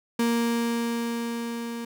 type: tone with level ramp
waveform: 35% pulse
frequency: 233.6 Hz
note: A#3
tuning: 4 cents sharp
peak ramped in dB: -19 to -30 dBFS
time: 0.19-1.85 s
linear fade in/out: 5 ms
effects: none